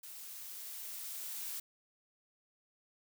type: noise with level ramp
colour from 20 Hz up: blue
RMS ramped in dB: -49 to -41 dBFS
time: 0.03-1.6 s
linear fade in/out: 5 ms
effects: none